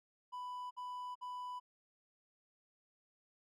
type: tone bursts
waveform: triangle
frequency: 993 Hz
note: B5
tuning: 9 cents sharp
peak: -40 dBFS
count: 3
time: 0.32-1.6 s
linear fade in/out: 20 ms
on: 390 ms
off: 55 ms
effects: none